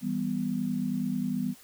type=chord; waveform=sine; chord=E minor; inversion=none; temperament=just; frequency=164.81 / 197.78 / 247.2 Hz; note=E3 / G3 / B3; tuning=0 / +16 / +2 cents; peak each=-35 / -31 / -30 dBFS; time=0.01-1.55 s; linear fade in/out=50 ms; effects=white hiss -54 dBFS RMS until 1.63 s